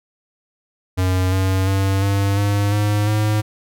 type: tone with pitch steps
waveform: square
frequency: 92.5 / 94.72 / 96.99 / 99.31 / 101.69 / 104.13 / 106.62 Hz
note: F#2 / F#2 / G2 / G2 / G#2 / G#2 / G#2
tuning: 0 / +41 / -18 / +23 / -36 / +5 / +46 cents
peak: -16 dBFS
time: 0.97-3.42 s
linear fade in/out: 20 ms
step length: 350 ms
effects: none